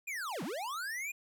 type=linear two-way sweep; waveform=square; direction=down then up; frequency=2489 to 147.9 to 2489 Hz; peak=-37 dBFS; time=0.07-1.12 s; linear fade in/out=10 ms; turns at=0.43 s; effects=none